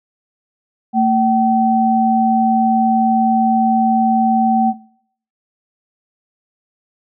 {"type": "tone pair together", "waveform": "sine", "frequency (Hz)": [226.1, 765.4], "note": ["A3", "G5"], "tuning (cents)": [47, -42], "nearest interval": "octave + major sixth", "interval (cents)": 2111, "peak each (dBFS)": -13, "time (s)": [0.93, 4.74], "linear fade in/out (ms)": 50, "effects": ["noise-tail reverb RT60 0.6 s tail -19 dB re dry"]}